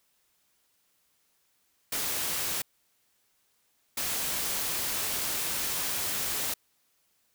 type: noise bursts at uneven times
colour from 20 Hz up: white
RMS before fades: -31 dBFS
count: 2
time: 1.92-2.62 / 3.97-6.54 s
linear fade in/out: 5 ms
effects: white hiss -71 dBFS RMS until 7.34 s